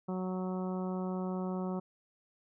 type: harmonic tone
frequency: 185 Hz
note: F#3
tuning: in tune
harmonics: 1 / 2 / 3 / 4 / 5 / 6 / 7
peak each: -34 / -40 / -44 / -46 / -48 / -50 / -51 dBFS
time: 0.08-1.8 s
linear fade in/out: 10 ms
effects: none